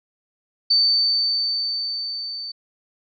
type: tone with level ramp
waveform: sine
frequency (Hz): 4556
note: C#8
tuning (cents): +47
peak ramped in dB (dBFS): -13 to -29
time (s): 0.7-2.52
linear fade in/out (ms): 10
effects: none